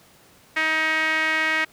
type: tone with band-pass filter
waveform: sawtooth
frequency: 315.9 Hz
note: D#4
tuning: 26 cents sharp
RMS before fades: -22 dBFS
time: 0.56-1.65 s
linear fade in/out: 10 ms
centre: 2000 Hz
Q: 4
effects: pink hiss -53 dBFS RMS until 1.72 s + high-pass 80 Hz 12 dB/octave